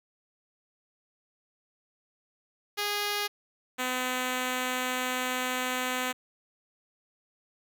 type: tone pair in turn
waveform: 5% pulse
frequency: 412 / 253.6 Hz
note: G#4 / B3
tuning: -14 / +46 cents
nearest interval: minor sixth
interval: 840 cents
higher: first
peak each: -17 dBFS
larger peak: neither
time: 2.77-3.28 / 3.78-6.13 s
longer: second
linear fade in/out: 20 ms
effects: none